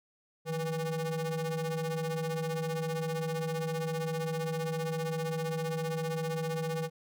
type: ring-modulated tone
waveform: square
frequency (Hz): 164.81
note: E3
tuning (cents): 0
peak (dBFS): -29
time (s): 0.45-6.9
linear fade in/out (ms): 50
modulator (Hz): 322
effects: none